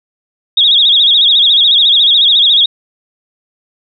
sine tone with vibrato, 3520 Hz, A7, in tune, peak -5 dBFS, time 0.57-2.66 s, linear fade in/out 5 ms, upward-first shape sine, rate 14 Hz, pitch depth 140 cents each way, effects none

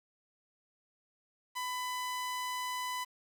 sawtooth tone, 1000 Hz, B5, 21 cents sharp, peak -31 dBFS, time 1.55-3.05 s, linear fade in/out 20 ms, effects 10-bit

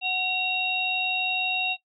sine tone cluster, 741 / 2746 / 3768 Hz, F#5 / F7 / A#7, +2 / -30 / +18 cents, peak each -31 / -24 / -31 dBFS, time 0.01-1.77 s, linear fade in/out 50 ms, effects noise-tail reverb RT60 0.1 s tail -17 dB re dry

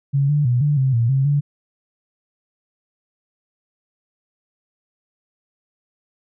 sine tone with pitch steps, 139.3 / 147.4 / 122.6 / 146.9 / 132.5 / 116.5 / 134.8 / 144 Hz, C#3 / D3 / B2 / D3 / C3 / A#2 / C#3 / D3, +9 / +7 / -12 / +1 / +22 / -1 / -48 / -34 cents, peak -14 dBFS, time 0.13-1.41 s, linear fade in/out 20 ms, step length 160 ms, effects none

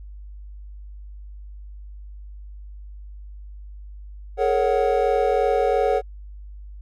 triangle tone cluster, 422.7 / 465.6 / 553 / 743 Hz, G#4 / A#4 / C#5 / F#5, +31 / -2 / -4 / +7 cents, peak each -21 dBFS, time 4.37-6.02 s, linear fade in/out 50 ms, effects added 50 Hz sine -36 dBFS peak until 6.81 s

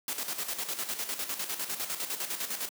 white noise with tremolo, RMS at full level -33 dBFS, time 0.08-2.69 s, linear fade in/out 2 ms, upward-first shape square, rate 9.9 Hz, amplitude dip 60%, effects high-pass 200 Hz 12 dB/octave

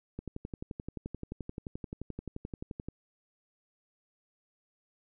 click train, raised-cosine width 3 ms, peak -25 dBFS, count 32, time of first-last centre 0.19-2.886 s, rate 11.5 Hz, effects none

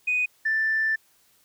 sine tone pair in turn, 2489 / 1768.7 Hz, D#7 / A6, 0 / +9 cents, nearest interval tritone, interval 591 cents, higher first, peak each -20 dBFS, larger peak neither, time 0.07-0.26 / 0.45-0.96 s, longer second, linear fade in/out 10 ms, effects tanh soft clip ceiling -16 dBFS + white hiss -62 dBFS RMS until 1.44 s

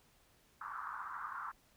white band-pass noise, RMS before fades -44 dBFS, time 0.61-1.52 s, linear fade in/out 5 ms, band 1000 to 1400 Hz, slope 48 dB/octave, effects pink hiss -69 dBFS RMS until 1.76 s

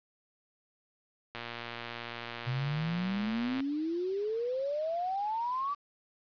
click train, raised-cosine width 0.3 ms, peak -23 dBFS, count 267, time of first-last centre 1.35-3.604 s, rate 118 Hz
sine exponential sweep, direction up, 123.47 to 1173 Hz, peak -30 dBFS, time 2.46-5.75 s, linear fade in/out 20 ms
effects resampled to 11025 Hz + 9-bit

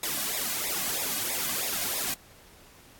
white noise with flanger, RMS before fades -30 dBFS, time 0.03-2.14 s, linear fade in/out 2 ms, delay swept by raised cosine 0.66 to 2.26 ms, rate 3.1 Hz, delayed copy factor -1, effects pink hiss -54 dBFS RMS until 2.99 s + AAC 64 kbps

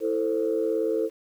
sine chord, A minor, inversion second, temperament equal with one note detuned, 329.6 / 445.1 / 523.3 Hz, E4 / A4 / C5, 0 / +20 / 0 cents, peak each -28 / -24 / -29 dBFS, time 0-1.1 s, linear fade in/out 50 ms, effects tanh soft clip ceiling -14 dBFS + 9-bit

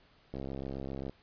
click train, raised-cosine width 2 ms, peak -26 dBFS, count 52, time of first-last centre 0.34-1.096 s, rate 67.5 Hz, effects pink hiss -64 dBFS RMS until 1.22 s + resampled to 11025 Hz

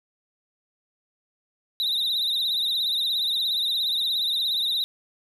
triangle tone with vibrato, 3800 Hz, A#7, 33 cents sharp, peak -21 dBFS, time 1.8-4.84 s, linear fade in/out 0 ms, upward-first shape triangle, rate 17 Hz, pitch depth 110 cents each way, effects none

